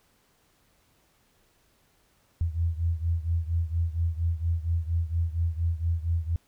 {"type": "beating tone pair", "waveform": "sine", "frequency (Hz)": [82.41, 86.71], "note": ["E2", "F2"], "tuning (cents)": [0, -12], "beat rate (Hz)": 4.3, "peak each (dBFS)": [-26, -29], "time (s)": [2.41, 6.36], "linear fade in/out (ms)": 0, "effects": ["pink hiss -66 dBFS RMS until 6.47 s"]}